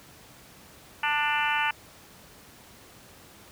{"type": "harmonic tone with a mistuned harmonic", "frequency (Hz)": 296.3, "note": "D4", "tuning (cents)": 15, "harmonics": [3, 4, 5, 6, 7, 8, 9, 10], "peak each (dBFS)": [-28, -34, -30, -32, -36, -33, -32, -35], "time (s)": [1.03, 1.71], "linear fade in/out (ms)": 5, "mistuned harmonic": 5, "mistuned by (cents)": -16, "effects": ["pink hiss -51 dBFS RMS until 3.51 s", "high-pass 60 Hz 12 dB/octave"]}